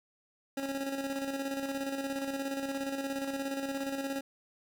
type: tone with tremolo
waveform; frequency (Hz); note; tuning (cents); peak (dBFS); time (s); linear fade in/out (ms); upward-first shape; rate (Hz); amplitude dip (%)
25% pulse; 273.9; C#4; -21; -28; 0.57-4.21; 5; square; 17; 45
effects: none